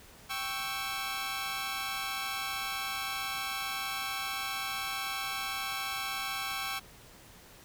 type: chord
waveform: 15% pulse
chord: C# diminished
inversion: second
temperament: equal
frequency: 784 / 1108.7 / 1318.5 Hz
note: G5 / C#6 / E6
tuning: 0 / 0 / 0 cents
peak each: -32 / -31 / -32 dBFS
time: 0.29-6.8 s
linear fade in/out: 20 ms
effects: pink hiss -54 dBFS RMS until 7.64 s